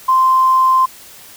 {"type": "tone with tanh clipping", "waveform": "triangle", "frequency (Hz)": 1042, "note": "C6", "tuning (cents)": -7, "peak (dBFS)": -8, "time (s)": [0.08, 0.86], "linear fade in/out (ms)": 10, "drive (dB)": 2, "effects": ["white hiss -39 dBFS RMS until 1.36 s"]}